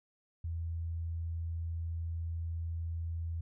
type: tone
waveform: sine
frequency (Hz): 83.1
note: E2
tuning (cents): +15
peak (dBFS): -34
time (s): 0.44-3.41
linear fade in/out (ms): 5
effects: none